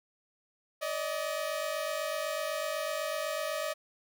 sawtooth tone pair together, 579 / 627 Hz, D5 / D#5, -25 / +13 cents, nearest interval minor second, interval 138 cents, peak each -32 / -30 dBFS, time 0.81-3.74 s, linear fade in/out 20 ms, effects none

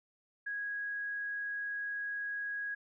sine tone, 1654 Hz, G#6, 8 cents flat, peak -35 dBFS, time 0.46-2.75 s, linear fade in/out 10 ms, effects none

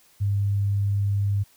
sine tone, 100.5 Hz, G2, 44 cents sharp, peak -20 dBFS, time 0.2-1.44 s, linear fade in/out 20 ms, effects white hiss -58 dBFS RMS until 1.56 s

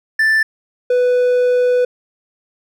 triangle tone pair in turn, 1766 / 495.6 Hz, A6 / B4, +6 / +6 cents, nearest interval octave + minor seventh, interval 2200 cents, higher first, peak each -9 dBFS, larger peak neither, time 0.19-0.43 / 0.9-1.85 s, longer second, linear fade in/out 5 ms, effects none

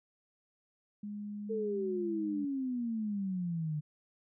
sine tone, 206.9 Hz, G#3, 6 cents flat, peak -38 dBFS, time 1.03-2.45 s, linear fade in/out 5 ms
sine exponential sweep, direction down, 453.5 to 147.7 Hz, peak -32 dBFS, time 1.49-3.81 s, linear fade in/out 20 ms
effects none

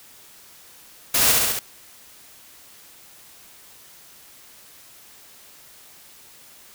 white noise with echo, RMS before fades -19 dBFS, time 1.14-1.32 s, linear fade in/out 5 ms, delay 68 ms, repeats 4, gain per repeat -2 dB, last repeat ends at 1.592 s, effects white hiss -48 dBFS RMS until 6.74 s

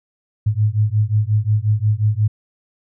sine beating tone pair, 103.83 / 109.43 Hz, G#2 / A2, 0 / -9 cents, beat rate 5.6 Hz, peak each -17 dBFS, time 0.46-2.28 s, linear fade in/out 10 ms, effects none

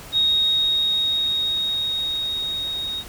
sine tone with level ramp, 3751 Hz, A#7, 10 cents sharp, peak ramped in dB -15 to -25 dBFS, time 0.12-3.04 s, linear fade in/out 50 ms, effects pink hiss -40 dBFS RMS until 3.08 s

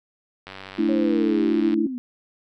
click train, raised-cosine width 0.3 ms, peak -21 dBFS, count 123, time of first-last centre 0.47-1.741 s, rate 96 Hz
sine chord, A suspended fourth, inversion none, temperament just, 220 / 293.3 / 330 Hz, A3 / D4 / E4, 0 / -2 / +2 cents, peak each -24 / -23 / -21 dBFS, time 0.78-1.87 s, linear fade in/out 10 ms
sine linear sweep, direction down, 550 to 240.4 Hz, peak -27 dBFS, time 0.89-1.98 s, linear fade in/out 0 ms
effects none

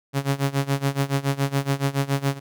sawtooth tone with tremolo, 138.59 Hz, C#3, in tune, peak -14 dBFS, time 0.13-2.4 s, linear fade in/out 50 ms, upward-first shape sine, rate 7.1 Hz, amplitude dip 90%, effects none

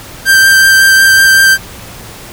45% pulse tone with vibrato, 1572 Hz, G6, 4 cents sharp, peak -3 dBFS, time 0.25-1.58 s, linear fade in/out 50 ms, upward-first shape sine, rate 5.4 Hz, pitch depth 11 cents each way, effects added 109 Hz sine -38 dBFS peak until 2.32 s + pink hiss -30 dBFS RMS until 2.32 s

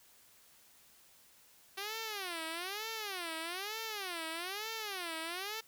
5% pulse tone with vibrato, 380 Hz, F#4, 46 cents sharp, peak -27 dBFS, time 1.77-5.61 s, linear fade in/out 10 ms, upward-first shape sine, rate 1.1 Hz, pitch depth 290 cents each way, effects white hiss -63 dBFS RMS until 5.67 s

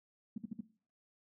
sine tone bursts, 220 Hz, A3, in tune, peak -36 dBFS, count 4, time 0.36-0.608 s, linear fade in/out 5 ms, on 20 ms, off 56 ms, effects noise-tail reverb RT60 0.4 s tail -17 dB re dry

